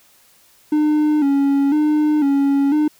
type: tone with vibrato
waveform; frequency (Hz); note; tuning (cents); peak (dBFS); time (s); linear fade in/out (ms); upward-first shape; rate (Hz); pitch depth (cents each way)
triangle; 290.3; D4; -20; -11; 0.72-2.88; 5; square; 1; 71
effects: white hiss -53 dBFS RMS until 2.99 s